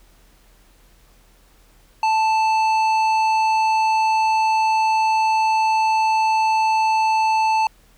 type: tone with tanh clipping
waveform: sine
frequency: 880 Hz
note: A5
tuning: in tune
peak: -17 dBFS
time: 2.03-7.67 s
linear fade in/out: 2 ms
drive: 12 dB
effects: added 40 Hz sine -52 dBFS peak until 7.97 s + pink hiss -56 dBFS RMS until 7.97 s